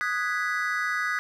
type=chord; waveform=triangle; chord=G# minor seventh; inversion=second; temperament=equal; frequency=1244.5 / 1480 / 1661.2 / 1975.5 Hz; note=D#6 / F#6 / G#6 / B6; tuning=0 / 0 / 0 / 0 cents; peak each=-29 dBFS; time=0.01-1.19 s; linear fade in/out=0 ms; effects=none